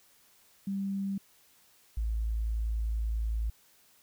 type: tone pair in turn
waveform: sine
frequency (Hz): 196.4 / 55.25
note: G3 / A1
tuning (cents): +4 / +8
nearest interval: octave + minor seventh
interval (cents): 2196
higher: first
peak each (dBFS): -30 / -28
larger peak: second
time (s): 0.67-1.18 / 1.97-3.5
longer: second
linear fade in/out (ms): 5
effects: white hiss -63 dBFS RMS until 4.02 s